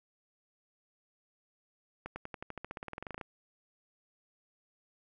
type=accelerating click train; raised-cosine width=0.5 ms; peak=-25 dBFS; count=20; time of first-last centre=2.06-3.212 s; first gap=100 ms; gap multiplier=0.94; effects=none